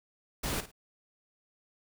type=noise with echo; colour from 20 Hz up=pink; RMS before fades=-33 dBFS; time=0.43-0.61 s; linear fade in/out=10 ms; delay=53 ms; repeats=2; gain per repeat=-12 dB; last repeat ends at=0.716 s; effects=none